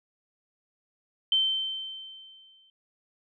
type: tone with exponential decay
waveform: sine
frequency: 3100 Hz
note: G7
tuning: 20 cents flat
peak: -19 dBFS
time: 1.32-2.7 s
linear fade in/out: 2 ms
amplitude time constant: 300 ms
effects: none